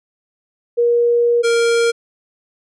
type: tone pair in turn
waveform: sine / square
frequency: 474.9 / 466.5 Hz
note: A#4 / A#4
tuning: +32 / +1 cents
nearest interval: unison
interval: 31 cents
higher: first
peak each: -11 / -13 dBFS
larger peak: first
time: 0.77-1.43 / 1.43-1.92 s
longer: first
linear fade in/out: 20 ms
effects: resampled to 22050 Hz